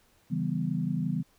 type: chord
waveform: sine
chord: C# half-diminished seventh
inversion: none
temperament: equal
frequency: 138.59 / 164.81 / 196 / 246.9 Hz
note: C#3 / E3 / G3 / B3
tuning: 0 / 0 / 0 / 0 cents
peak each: -34 / -30 / -33 / -34 dBFS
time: 0.3-1.23 s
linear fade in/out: 20 ms
effects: pink hiss -65 dBFS RMS until 1.38 s